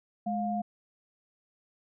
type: tone pair together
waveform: sine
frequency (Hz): 210 / 706.4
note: G#3 / F5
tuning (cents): +19 / +20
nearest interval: octave + major sixth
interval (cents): 2101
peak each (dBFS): -31 / -31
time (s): 0.26-0.62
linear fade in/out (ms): 10
effects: none